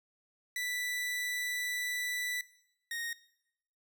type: tone pair in turn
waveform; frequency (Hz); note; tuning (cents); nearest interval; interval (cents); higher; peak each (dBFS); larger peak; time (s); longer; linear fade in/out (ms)
sawtooth; 1975.5 / 1862.7; B6 / A#6; 0 / -2; minor second; 102; first; -30 / -32; first; 0.56-2.41 / 2.91-3.13; first; 2
effects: noise-tail reverb RT60 0.8 s tail -19 dB re dry